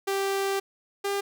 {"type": "tone pair in turn", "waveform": "sawtooth", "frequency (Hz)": [392, 399.8], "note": ["G4", "G4"], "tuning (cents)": [0, 34], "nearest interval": "unison", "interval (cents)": 34, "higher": "second", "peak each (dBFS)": [-21, -22], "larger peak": "first", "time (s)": [[0.07, 0.6], [1.04, 1.21]], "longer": "first", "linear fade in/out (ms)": 10, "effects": []}